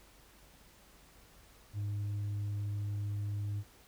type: tone with tanh clipping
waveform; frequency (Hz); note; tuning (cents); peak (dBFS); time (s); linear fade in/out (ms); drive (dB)
sine; 102.6; G#2; -21; -34; 1.73-3.64; 50; 2
effects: added 50 Hz sine -64 dBFS peak until 3.87 s + pink hiss -61 dBFS RMS until 3.87 s